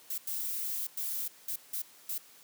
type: noise bursts at uneven times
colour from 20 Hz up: violet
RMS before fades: -35 dBFS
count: 6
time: 0.1-0.18 / 0.27-0.87 / 0.97-1.28 / 1.48-1.56 / 1.73-1.82 / 2.09-2.18 s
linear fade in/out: 5 ms
effects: white hiss -57 dBFS RMS until 2.43 s + high-pass 150 Hz 12 dB/octave